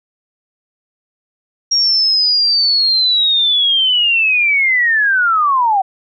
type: linear sweep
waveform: sine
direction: down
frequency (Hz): 5620 to 744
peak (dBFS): -10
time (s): 1.71-5.82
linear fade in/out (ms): 10
effects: none